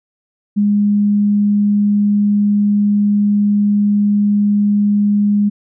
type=tone; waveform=sine; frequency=205.5 Hz; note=G#3; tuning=18 cents flat; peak=-10 dBFS; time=0.56-5.5 s; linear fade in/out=20 ms; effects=none